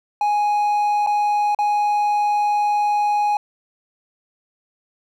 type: tone with dropouts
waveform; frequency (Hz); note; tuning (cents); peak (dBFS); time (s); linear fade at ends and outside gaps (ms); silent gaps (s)
triangle; 830.6; G#5; 0; -14; 0.21-3.37; 2; 1.064-1.071 / 1.548-1.588
effects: none